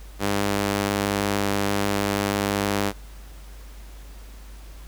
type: tone with high-pass filter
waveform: sawtooth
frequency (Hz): 100.7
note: G2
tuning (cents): +47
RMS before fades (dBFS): -24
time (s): 0.19-2.93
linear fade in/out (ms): 50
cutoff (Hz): 210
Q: 0.62
effects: added 50 Hz sine -39 dBFS peak until 4.87 s + pink hiss -50 dBFS RMS until 4.87 s